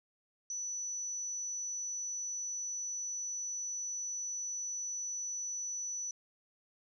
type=tone; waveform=sine; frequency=5950 Hz; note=F#8; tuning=9 cents sharp; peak=-36 dBFS; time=0.5-6.11 s; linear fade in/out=2 ms; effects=none